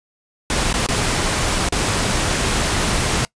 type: noise with dropouts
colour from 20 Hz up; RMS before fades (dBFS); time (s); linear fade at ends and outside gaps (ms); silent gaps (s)
pink; -19; 0.5-3.25; 1; 0.728-0.74 / 0.865-0.887 / 1.688-1.723
effects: noise-tail reverb RT60 0.1 s tail -23 dB re dry + resampled to 22050 Hz